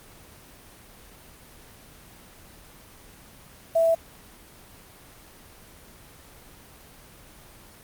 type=tone with quantisation; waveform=sine; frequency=659.3 Hz; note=E5; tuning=in tune; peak=-17 dBFS; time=3.75-3.95 s; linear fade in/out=10 ms; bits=7; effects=pink hiss -49 dBFS RMS until 7.83 s + Opus 24 kbps